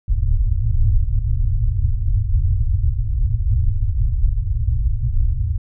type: low-pass noise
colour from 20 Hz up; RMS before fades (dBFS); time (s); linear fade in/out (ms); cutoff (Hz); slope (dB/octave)
pink; -17; 0.08-5.58; 5; 120; 96
effects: none